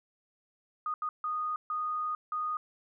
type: tone bursts at uneven times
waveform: sine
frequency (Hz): 1236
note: D#6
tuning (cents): -12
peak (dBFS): -30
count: 5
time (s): 0.86-0.94 / 1.02-1.09 / 1.24-1.56 / 1.7-2.15 / 2.32-2.57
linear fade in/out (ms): 2
effects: none